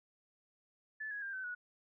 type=tone with pitch steps; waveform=sine; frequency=1739 / 1665.3 / 1594.7 / 1527.1 / 1462.3 Hz; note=A6 / G#6 / G6 / G6 / F#6; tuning=-21 / +4 / +29 / -46 / -21 cents; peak=-39 dBFS; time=1-1.55 s; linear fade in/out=10 ms; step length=110 ms; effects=none